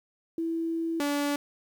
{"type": "tone pair in turn", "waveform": ["sine", "sawtooth"], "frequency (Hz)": [329.6, 287.9], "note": ["E4", "D4"], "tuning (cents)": [0, -34], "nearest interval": "major second", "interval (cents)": 234, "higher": "first", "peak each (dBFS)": [-27, -22], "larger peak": "second", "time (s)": [[0.38, 1], [1, 1.36]], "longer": "first", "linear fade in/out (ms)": 2, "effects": ["10-bit"]}